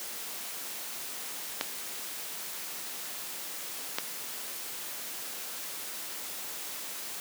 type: clicks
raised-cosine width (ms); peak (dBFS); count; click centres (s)
0.2; -10; 2; 1.611 / 3.985
effects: white hiss -39 dBFS RMS until 7.2 s + high-pass 200 Hz 12 dB/octave